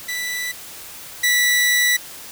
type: tone pair in turn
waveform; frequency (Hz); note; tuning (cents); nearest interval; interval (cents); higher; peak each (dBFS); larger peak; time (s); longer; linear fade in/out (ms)
sawtooth; 1975.5 / 1961.9; B6 / B6; 0 / -12; unison; 12; first; -20 / -11; second; 0.08-0.52 / 1.23-1.97; second; 10
effects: white hiss -37 dBFS RMS until 2.31 s